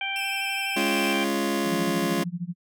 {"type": "harmonic tone", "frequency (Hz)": 784, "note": "G5", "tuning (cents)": 0, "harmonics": [1, 2, 3, 4], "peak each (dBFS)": [-34, -36, -29, -33], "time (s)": [0.01, 1.24], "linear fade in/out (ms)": 2}
{"type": "tone with vibrato", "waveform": "sawtooth", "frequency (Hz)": 2637, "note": "E7", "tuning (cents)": 0, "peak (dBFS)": -29, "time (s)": [0.16, 1.13], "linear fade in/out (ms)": 0, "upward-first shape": "sine", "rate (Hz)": 12, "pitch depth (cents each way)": 40}
{"type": "chord", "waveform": "sawtooth", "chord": "Db major", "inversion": "second", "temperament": "just", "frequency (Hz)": [207.9, 277.2, 346.5], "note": ["Ab3", "Db4", "F4"], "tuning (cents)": [2, 0, -14], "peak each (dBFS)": -24, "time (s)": [0.76, 2.24], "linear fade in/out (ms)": 10}
{"type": "tone with tremolo", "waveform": "sine", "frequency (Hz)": 174.61, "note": "F3", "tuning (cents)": 0, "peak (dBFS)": -25, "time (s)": [1.64, 2.55], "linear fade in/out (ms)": 50, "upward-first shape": "sine", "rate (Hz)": 13, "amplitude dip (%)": 95}
{"effects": []}